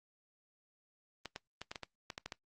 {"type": "clicks", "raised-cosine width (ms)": 0.2, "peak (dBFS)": -24, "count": 10, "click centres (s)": [1.257, 1.361, 1.616, 1.715, 1.758, 1.833, 2.102, 2.179, 2.26, 2.322], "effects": ["noise-tail reverb RT60 0.1 s tail -19 dB re dry", "Opus 24 kbps"]}